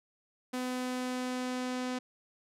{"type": "tone with low-pass filter sweep", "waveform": "sawtooth", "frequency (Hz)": 252.4, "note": "B3", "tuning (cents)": 38, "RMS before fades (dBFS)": -35, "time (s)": [0.53, 1.99], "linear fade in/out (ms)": 10, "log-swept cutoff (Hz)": [12000, 7200], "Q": 0.86, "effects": []}